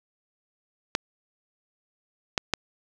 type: clicks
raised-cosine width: 0.2 ms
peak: -5 dBFS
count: 3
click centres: 0.951 / 2.378 / 2.537 s
effects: none